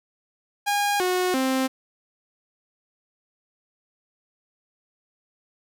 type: tone with pitch steps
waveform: sawtooth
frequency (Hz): 816 / 364.9 / 262.5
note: G#5 / F#4 / C4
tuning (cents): -31 / -24 / +6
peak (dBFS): -17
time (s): 0.66-1.68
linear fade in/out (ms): 20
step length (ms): 340
effects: none